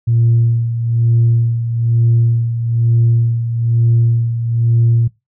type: tone with tremolo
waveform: sine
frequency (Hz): 116.54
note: A#2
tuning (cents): 0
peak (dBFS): -7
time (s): 0.07-5.08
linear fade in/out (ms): 10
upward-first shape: sine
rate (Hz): 1.1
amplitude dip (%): 65
effects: noise-tail reverb RT60 0.2 s tail -20 dB re dry + tanh soft clip ceiling -5 dBFS